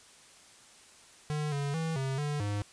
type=tone with pitch steps; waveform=square; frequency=150.4 / 141.9 / 162.2 / 134 / 147.1 / 102.8 Hz; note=D3 / C#3 / E3 / C3 / D3 / G#2; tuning=+42 / +41 / -28 / +42 / +3 / -17 cents; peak=-31 dBFS; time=1.3-2.62 s; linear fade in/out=0 ms; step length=220 ms; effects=white hiss -56 dBFS RMS until 2.72 s + resampled to 22050 Hz